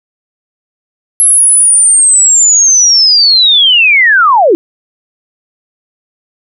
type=linear sweep; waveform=sine; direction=down; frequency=11120 to 310.6 Hz; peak=-3 dBFS; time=1.2-4.55 s; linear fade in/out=0 ms; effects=none